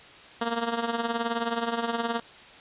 10% pulse tone with tremolo, 232.7 Hz, A#3, 3 cents flat, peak -15 dBFS, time 0.41-2.2 s, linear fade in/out 5 ms, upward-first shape triangle, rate 19 Hz, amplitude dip 75%, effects white hiss -48 dBFS RMS until 2.6 s + resampled to 8000 Hz

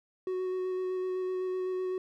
triangle tone with vibrato, 370.2 Hz, F#4, 1 cent sharp, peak -28 dBFS, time 0.27-1.98 s, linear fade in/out 2 ms, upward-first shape square, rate 7.9 Hz, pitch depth 9 cents each way, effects none

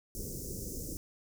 pink band-stop noise, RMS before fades -40 dBFS, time 0.15-0.97 s, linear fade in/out 0 ms, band 490 to 5500 Hz, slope 48 dB/octave, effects none

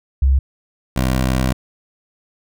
sine / 15% pulse tone pair in turn, 67 / 64.27 Hz, C2 / C2, +42 / -30 cents, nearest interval minor second, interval 72 cents, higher first, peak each -10 / -9 dBFS, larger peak second, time 0.22-0.39 / 0.96-1.53 s, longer second, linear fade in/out 5 ms, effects none

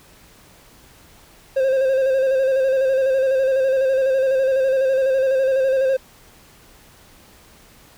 triangle tone with vibrato, 530 Hz, C5, 22 cents sharp, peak -13 dBFS, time 1.56-5.97 s, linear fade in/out 10 ms, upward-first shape square, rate 12 Hz, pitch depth 32 cents each way, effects pink hiss -49 dBFS RMS until 7.97 s

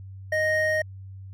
triangle tone pair together, 622.3 / 1864.8 Hz, D#5 / A#6, 0 / 0 cents, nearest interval octave + perfect fifth, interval 1900 cents, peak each -22 dBFS, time 0.32-0.82 s, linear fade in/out 5 ms, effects added 96 Hz sine -38 dBFS peak until 1.33 s

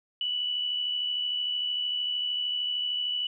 sine tone with amplitude modulation, 2960 Hz, F#7, in tune, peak -25 dBFS, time 0.21-3.27 s, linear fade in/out 2 ms, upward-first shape sine, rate 73.2 Hz, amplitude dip 40%, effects none

